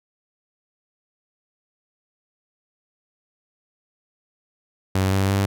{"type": "tone with pitch steps", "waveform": "sawtooth", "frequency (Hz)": [95.2, 96.86, 98.56], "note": ["F#2", "G2", "G2"], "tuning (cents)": [50, -20, 10], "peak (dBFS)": -14, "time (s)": [4.95, 5.46], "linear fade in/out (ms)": 5, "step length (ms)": 170, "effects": []}